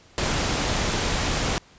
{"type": "noise", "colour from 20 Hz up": "pink", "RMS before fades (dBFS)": -24, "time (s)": [0.18, 1.58], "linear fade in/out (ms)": 0, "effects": ["pink hiss -53 dBFS RMS until 1.78 s", "resampled to 16000 Hz"]}